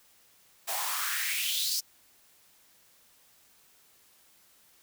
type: noise with high-pass filter sweep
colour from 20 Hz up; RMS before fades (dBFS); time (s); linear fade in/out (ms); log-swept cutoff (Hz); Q
white; -31; 0.67-1.81; 20; 660 to 5400; 4.5
effects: white hiss -62 dBFS RMS until 4.82 s